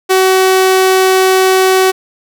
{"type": "tone", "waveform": "sawtooth", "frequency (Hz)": 376.9, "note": "F#4", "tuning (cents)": 32, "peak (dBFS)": -3, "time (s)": [0.09, 1.92], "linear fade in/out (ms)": 20, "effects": []}